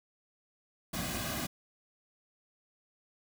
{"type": "noise with comb filter", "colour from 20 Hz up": "pink", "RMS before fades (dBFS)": -36, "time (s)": [0.93, 1.47], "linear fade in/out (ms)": 10, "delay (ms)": 2.2, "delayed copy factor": -0.9, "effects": []}